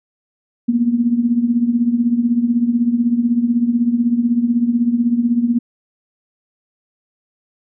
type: tone with tremolo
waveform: sine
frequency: 237.5 Hz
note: A#3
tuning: 33 cents sharp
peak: -9 dBFS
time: 0.68-5.59 s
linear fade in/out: 10 ms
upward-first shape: triangle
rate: 16 Hz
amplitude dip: 80%
effects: none